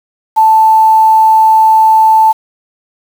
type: tone with quantisation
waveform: sine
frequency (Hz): 880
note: A5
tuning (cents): 0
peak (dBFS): -3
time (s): 0.36-2.33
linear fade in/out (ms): 20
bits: 5
effects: none